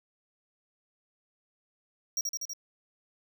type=tone with echo; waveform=square; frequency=5660 Hz; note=F8; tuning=22 cents sharp; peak=-28 dBFS; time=2.17-2.21 s; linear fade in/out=2 ms; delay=81 ms; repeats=4; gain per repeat=-2 dB; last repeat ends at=2.534 s; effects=none